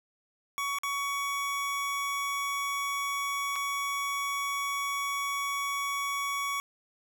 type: tone with dropouts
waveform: 25% pulse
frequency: 1125 Hz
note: C#6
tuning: 25 cents sharp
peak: -26 dBFS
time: 0.58-6.6 s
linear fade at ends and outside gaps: 0 ms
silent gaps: 0.786-0.834 / 3.557-3.561 s
effects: none